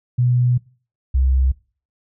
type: tone pair in turn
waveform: sine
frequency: 123.47 / 65.41 Hz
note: B2 / C2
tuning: 0 / 0 cents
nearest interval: major seventh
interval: 1100 cents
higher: first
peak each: -13 dBFS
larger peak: neither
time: 0.18-0.58 / 1.14-1.52 s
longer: first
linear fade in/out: 10 ms
effects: noise-tail reverb RT60 0.4 s tail -22 dB re dry